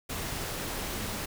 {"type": "tone in noise", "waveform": "sine", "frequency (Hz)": 210.4, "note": "G#3", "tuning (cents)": 23, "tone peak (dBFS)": -43, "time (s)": [0.95, 1.17], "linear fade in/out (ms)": 10, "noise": "pink", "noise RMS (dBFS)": -35, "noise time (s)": [0.09, 1.26], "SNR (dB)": -11, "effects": []}